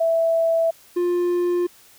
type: tone pair in turn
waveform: sine / triangle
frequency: 659.3 / 352.3 Hz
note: E5 / F4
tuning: 0 / +15 cents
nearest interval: major seventh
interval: 1085 cents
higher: first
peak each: -16 dBFS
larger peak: neither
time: 0-0.71 / 0.96-1.67 s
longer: neither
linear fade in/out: 10 ms
effects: white hiss -51 dBFS RMS until 1.98 s